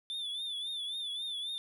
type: tone with vibrato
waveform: triangle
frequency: 3520 Hz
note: A7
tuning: in tune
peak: -34 dBFS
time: 0.1-1.58 s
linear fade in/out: 0 ms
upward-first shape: triangle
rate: 3.7 Hz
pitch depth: 94 cents each way
effects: none